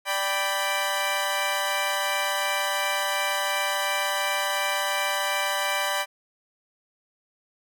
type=chord; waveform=15% pulse; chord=G major; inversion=second; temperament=equal; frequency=587.3 / 784 / 987.8 Hz; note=D5 / G5 / B5; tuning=0 / 0 / 0 cents; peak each=-22 dBFS; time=0.05-6.06 s; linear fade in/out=50 ms; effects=none